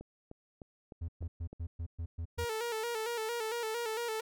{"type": "click train", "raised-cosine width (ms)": 2, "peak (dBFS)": -33, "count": 6, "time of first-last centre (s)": [0.01, 1.53], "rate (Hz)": 3.29}
{"type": "tone bursts", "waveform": "triangle", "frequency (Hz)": 83.3, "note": "E2", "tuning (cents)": 19, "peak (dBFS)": -33, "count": 8, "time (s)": [1.01, 2.45], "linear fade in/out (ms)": 10, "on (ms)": 75, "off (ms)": 120}
{"type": "tone with vibrato", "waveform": "sawtooth", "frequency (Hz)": 456, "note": "A#4", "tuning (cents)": -38, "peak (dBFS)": -30, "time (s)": [2.38, 4.21], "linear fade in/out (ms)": 10, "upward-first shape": "square", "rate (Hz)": 4.4, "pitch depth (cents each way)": 66}
{"effects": []}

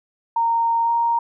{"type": "tone with pitch glide", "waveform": "sine", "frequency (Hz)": [924, 932.6], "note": ["A#5", "A#5"], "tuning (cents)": [-16, 1], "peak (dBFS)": -16, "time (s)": [0.36, 1.19], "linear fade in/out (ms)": 5, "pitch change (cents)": 17, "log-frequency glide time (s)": [0.84, 0.9], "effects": []}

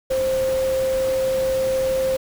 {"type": "tone in noise", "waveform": "sine", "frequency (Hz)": 526, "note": "C5", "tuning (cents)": 9, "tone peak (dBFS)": -18, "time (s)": [0.1, 2.17], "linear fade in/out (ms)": 10, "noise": "pink", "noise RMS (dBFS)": -33, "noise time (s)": [0.1, 2.17], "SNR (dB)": 12, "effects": []}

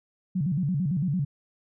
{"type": "tone with vibrato", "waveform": "sine", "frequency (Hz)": 161.6, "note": "E3", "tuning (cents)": -34, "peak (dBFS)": -23, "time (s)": [0.35, 1.25], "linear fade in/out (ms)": 10, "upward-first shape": "square", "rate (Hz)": 8.9, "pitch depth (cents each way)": 230, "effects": []}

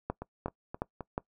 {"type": "two click trains", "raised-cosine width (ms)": 1, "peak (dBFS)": [-24, -17], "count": [4, 4], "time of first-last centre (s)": [[0.22, 1.007], [0.1, 1.179]], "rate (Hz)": [3.81, 2.78], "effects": ["noise-tail reverb RT60 0.1 s tail -22 dB re dry"]}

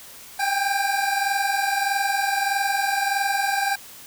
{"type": "tone pair together", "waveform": "25% pulse", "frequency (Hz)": [784, 805.6], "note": ["G5", "G5"], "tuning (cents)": [0, 47], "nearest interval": "unison", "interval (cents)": 47, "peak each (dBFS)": -20, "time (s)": [0.39, 3.76], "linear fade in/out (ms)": 10, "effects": ["white hiss -43 dBFS RMS until 4.06 s"]}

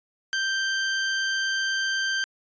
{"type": "tone", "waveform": "sawtooth", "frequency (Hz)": 1568, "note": "G6", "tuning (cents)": 0, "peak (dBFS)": -20, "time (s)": [0.33, 2.24], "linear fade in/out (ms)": 0, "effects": ["resampled to 16000 Hz"]}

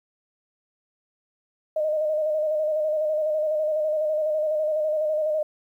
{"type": "tone with vibrato", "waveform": "sine", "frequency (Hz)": 616, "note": "D#5", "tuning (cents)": -17, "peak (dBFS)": -21, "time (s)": [1.76, 5.43], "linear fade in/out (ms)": 5, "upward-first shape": "square", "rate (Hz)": 12, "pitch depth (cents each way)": 32, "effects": ["10-bit"]}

